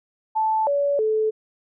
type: tone with pitch steps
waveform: sine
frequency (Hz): 876 / 569 / 434.9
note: A5 / C#5 / A4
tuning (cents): -8 / +45 / -20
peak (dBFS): -18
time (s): 0.35-1.31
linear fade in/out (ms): 20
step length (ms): 320
effects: none